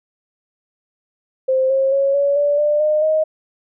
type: tone with pitch steps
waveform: sine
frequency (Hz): 523.3 / 536.8 / 550.6 / 564.8 / 579.3 / 594.2 / 609.5 / 625.2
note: C5 / C5 / C#5 / C#5 / D5 / D5 / D#5 / D#5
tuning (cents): 0 / +44 / -12 / +32 / -24 / +20 / -36 / +8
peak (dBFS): -13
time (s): 1.48-3.24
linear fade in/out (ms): 10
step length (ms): 220
effects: none